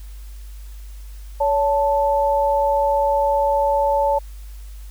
sine tone pair together, 564.7 / 880 Hz, C#5 / A5, +32 / 0 cents, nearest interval minor sixth, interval 768 cents, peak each -18 dBFS, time 1.4-4.19 s, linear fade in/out 10 ms, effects added 50 Hz sine -33 dBFS peak until 4.9 s + white hiss -51 dBFS RMS until 4.9 s

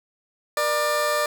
20% pulse tone pair together, 475.8 / 596.2 Hz, A#4 / D5, +35 / +26 cents, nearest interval major third, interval 391 cents, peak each -26 / -16 dBFS, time 0.57-1.26 s, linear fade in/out 2 ms, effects none

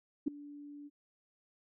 sine tone with ADSR envelope, 290 Hz, D4, 22 cents flat, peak -25 dBFS, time 0.26-0.9 s, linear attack 18 ms, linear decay 5 ms, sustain -21 dB, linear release 35 ms, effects none

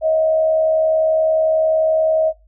sine tone with frequency modulation, 635 Hz, D#5, 35 cents sharp, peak -13 dBFS, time 0.01-2.33 s, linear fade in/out 50 ms, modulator 71.3 Hz, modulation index 0.31, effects noise-tail reverb RT60 0.2 s tail -17 dB re dry + added 50 Hz sine -48 dBFS peak until 2.47 s

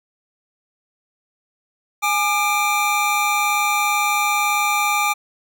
square tone cluster, 830 / 1207 / 2352 Hz, G#5 / D6 / D7, -1 / +47 / +2 cents, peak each -22 dBFS, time 2.02-5.14 s, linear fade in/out 20 ms, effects none

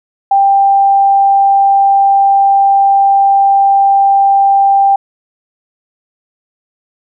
sine tone, 790 Hz, G5, 13 cents sharp, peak -5 dBFS, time 0.31-4.96 s, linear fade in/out 5 ms, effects none

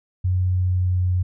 sine tone with pitch glide, 91.6 to 90.76 Hz, F#2 to F#2, -17 to -33 cents, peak -17 dBFS, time 0.24-1.23 s, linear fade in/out 10 ms, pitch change -16 cents, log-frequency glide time 0.47-1.06 s, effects none

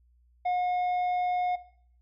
sine tone with tanh clipping, 721 Hz, F#5, 45 cents flat, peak -26 dBFS, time 0.45-1.56 s, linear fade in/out 10 ms, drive 6 dB, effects noise-tail reverb RT60 0.6 s tail -17 dB re dry + added 60 Hz sine -60 dBFS peak until 2.01 s

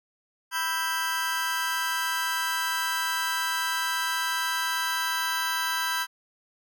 sawtooth chord, E minor, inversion second, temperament just, 988.9 / 1318.5 / 1582.2 Hz, B5 / E6 / G6, +2 / 0 / +16 cents, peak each -27 / -29 / -25 dBFS, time 0.51-6.07 s, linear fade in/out 50 ms, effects none

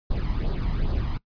brown noise with flanger, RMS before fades -25 dBFS, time 0.1-1.18 s, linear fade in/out 10 ms, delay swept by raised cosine 0.2 to 1.01 ms, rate 2.5 Hz, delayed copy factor +0.65, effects noise-tail reverb RT60 0.1 s tail -21 dB re dry + resampled to 11025 Hz

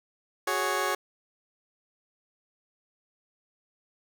15% pulse chord, F# suspended second, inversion none, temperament just, 370 / 416.2 / 555 Hz, F#4 / G#4 / C#5, 0 / +4 / +2 cents, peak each -25 / -25 / -25 dBFS, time 0.47-0.95 s, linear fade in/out 5 ms, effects none

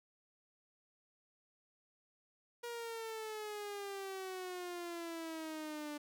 sawtooth exponential sweep, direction down, 477.6 to 293.7 Hz, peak -38 dBFS, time 2.63-5.98 s, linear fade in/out 10 ms, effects none

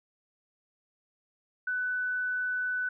sine tone, 1496 Hz, F#6, 19 cents sharp, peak -28 dBFS, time 1.67-2.89 s, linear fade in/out 5 ms, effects none

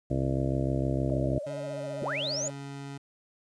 harmonic tone, 66.5 Hz, C2, 29 cents sharp, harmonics 1 / 2 / 3 / 4 / 5 / 6 / 7 / 8 / 9 / 10, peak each -34 / -29 / -40 / -33 / -34 / -41 / -40 / -42 / -36 / -42 dBFS, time 0.1-1.39 s, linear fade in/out 10 ms
sine tone with vibrato, 592 Hz, D5, 14 cents sharp, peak -34 dBFS, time 1.1-2.5 s, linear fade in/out 0 ms, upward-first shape sine, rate 15 Hz, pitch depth 110 cents each way
25% pulse tone with pitch glide, 142.5 to 139.65 Hz, C#3 to C#3, +48 to +13 cents, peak -34 dBFS, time 1.46-2.98 s, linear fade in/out 10 ms, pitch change -35 cents, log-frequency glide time 1.59-1.89 s
sine linear sweep, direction up, 141.3 to 7040 Hz, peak -30 dBFS, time 2.02-2.48 s, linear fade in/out 2 ms
effects resampled to 22050 Hz + 10-bit

